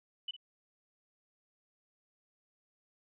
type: tone with echo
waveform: sine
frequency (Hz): 2980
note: F#7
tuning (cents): +12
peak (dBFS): -35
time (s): 0.28-0.31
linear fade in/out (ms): 5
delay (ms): 55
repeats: 1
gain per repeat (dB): -12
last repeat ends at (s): 0.365
effects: none